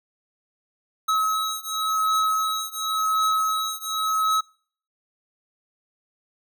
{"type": "beating tone pair", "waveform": "square", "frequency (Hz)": [1284, 1284.92], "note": ["E6", "E6"], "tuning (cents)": [-46, -45], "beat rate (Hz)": 0.92, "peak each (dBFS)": [-26, -25], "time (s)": [1.08, 4.41], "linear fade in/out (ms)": 10, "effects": ["noise-tail reverb RT60 0.5 s tail -24 dB re dry"]}